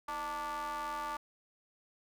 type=ring-modulated tone; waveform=square; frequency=141.2 Hz; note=C#3; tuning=32 cents sharp; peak=-34 dBFS; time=0.08-1.17 s; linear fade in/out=5 ms; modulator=1030 Hz; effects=none